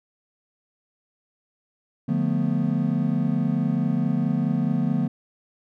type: chord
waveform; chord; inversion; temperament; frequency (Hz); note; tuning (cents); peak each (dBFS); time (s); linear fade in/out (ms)
triangle; B half-diminished seventh; first; just; 148.16 / 177.8 / 222.2 / 246.9; D3 / F3 / A3 / B3; +16 / +31 / +17 / 0; -24; 2.08-5.08; 10
effects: none